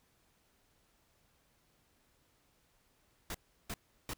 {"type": "noise bursts", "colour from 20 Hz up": "pink", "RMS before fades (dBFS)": -40, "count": 3, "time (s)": [3.3, 4.135], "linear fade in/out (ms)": 2, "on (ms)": 45, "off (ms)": 350, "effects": ["pink hiss -72 dBFS RMS until 4.17 s"]}